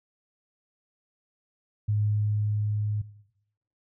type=tone with level ramp; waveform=sine; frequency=105.1 Hz; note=G#2; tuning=21 cents sharp; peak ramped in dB=-22 to -26 dBFS; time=1.88-3.02 s; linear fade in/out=10 ms; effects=noise-tail reverb RT60 0.8 s tail -17 dB re dry